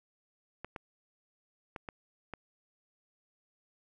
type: clicks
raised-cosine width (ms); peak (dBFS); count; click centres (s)
0.5; -25; 5; 0.646 / 0.762 / 1.762 / 1.888 / 2.337
effects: none